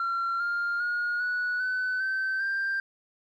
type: tone with pitch steps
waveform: sine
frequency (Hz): 1368 / 1401.6 / 1436 / 1471.3 / 1507.4 / 1544.4 / 1582.3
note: F6 / F6 / F6 / F#6 / F#6 / G6 / G6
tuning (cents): -36 / +6 / +48 / -10 / +32 / -26 / +16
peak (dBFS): -24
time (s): 0-2.8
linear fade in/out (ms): 2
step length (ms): 400
effects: tanh soft clip ceiling -24 dBFS + 11-bit